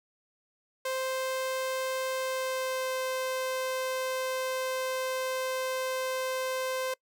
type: tone with pitch glide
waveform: sawtooth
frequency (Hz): 522 to 518.4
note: C5 to C5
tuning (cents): -4 to -16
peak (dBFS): -26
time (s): 0.85-6.94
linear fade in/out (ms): 5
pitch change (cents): -12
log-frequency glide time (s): 2.16-2.93
effects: noise-tail reverb RT60 0.1 s tail -24 dB re dry